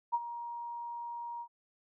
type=tone with ADSR envelope; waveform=sine; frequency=945 Hz; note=A#5; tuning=23 cents sharp; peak=-25 dBFS; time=0.12-1.48 s; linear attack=23 ms; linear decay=41 ms; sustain=-13 dB; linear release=72 ms; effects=none